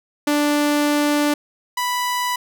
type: tone pair in turn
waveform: sawtooth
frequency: 293.7 / 987.9 Hz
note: D4 / B5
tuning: 0 / 0 cents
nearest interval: octave + major sixth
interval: 2100 cents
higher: second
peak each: -12 / -16 dBFS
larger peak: first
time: 0.27-1.34 / 1.77-2.36 s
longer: first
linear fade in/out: 5 ms
effects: none